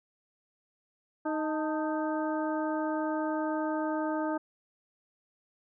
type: harmonic tone with a mistuned harmonic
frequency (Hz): 311.1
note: D#4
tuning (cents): 0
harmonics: 1 / 2 / 3 / 4 / 5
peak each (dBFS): -31 / -34 / -36 / -40 / -42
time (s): 1.25-4.38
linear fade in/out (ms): 10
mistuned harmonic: 3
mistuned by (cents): -70
effects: none